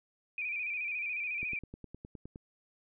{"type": "tone with vibrato", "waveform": "sine", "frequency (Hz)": 2416, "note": "D7", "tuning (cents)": 48, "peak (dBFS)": -33, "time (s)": [0.38, 1.59], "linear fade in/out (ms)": 2, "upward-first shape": "square", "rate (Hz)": 14, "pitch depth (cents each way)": 51}
{"type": "click train", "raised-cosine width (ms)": 3, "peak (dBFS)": -32, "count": 10, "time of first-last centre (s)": [1.43, 2.359], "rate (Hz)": 9.69}
{"effects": []}